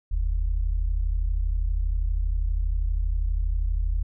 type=tone pair together; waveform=sine; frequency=41.32 / 73.8 Hz; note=E1 / D2; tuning=+5 / +9 cents; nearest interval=minor seventh; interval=1004 cents; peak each=-22 / -29 dBFS; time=0.11-4.03 s; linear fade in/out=10 ms; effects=none

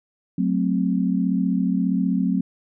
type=chord; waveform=sine; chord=F# diminished; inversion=none; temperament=equal; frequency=185 / 220 / 261.6 Hz; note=F#3 / A3 / C4; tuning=0 / 0 / 0 cents; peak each=-21 / -25 / -23 dBFS; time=0.38-2.41 s; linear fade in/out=5 ms; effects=none

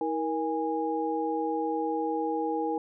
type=tone cluster; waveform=sine; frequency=319.9 / 471.2 / 823 Hz; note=D#4 / A#4 / G#5; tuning=+48 / +19 / -16 cents; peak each=-31 dBFS; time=0.01-2.78 s; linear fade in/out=2 ms; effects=none

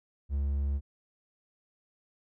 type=tone; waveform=triangle; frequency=70.2 Hz; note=C#2; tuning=22 cents sharp; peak=-25 dBFS; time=0.29-0.81 s; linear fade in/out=50 ms; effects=none

